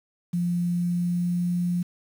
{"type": "tone with pitch glide", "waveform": "sine", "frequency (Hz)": [174.61, 176.13], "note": ["F3", "F3"], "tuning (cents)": [0, 15], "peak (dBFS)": -22, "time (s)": [0.33, 1.83], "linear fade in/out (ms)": 10, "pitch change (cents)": 15, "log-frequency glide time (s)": [0.64, 1.52], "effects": ["8-bit"]}